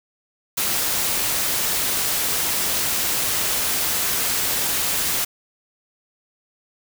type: noise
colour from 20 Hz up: white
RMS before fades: -22 dBFS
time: 0.57-5.25 s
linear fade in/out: 10 ms
effects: none